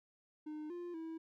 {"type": "tone with pitch steps", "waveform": "triangle", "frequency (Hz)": [305, 349.9, 324.6], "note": ["D#4", "F4", "E4"], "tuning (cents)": [-34, 3, -27], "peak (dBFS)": -40, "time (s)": [0.46, 1.18], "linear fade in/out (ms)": 10, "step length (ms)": 240, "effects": []}